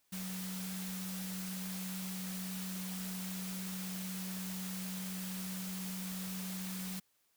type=tone in noise; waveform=sine; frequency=186.7 Hz; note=F#3; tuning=16 cents sharp; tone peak=-40 dBFS; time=0.12-7 s; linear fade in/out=10 ms; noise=white; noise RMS=-45 dBFS; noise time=0.12-7 s; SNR=+2 dB; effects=white hiss -75 dBFS RMS until 7.36 s